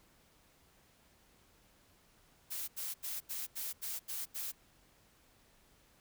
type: noise bursts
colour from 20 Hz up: blue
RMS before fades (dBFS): -40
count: 8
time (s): 2.5-4.521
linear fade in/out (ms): 20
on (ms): 180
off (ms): 83
effects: pink hiss -67 dBFS RMS until 6 s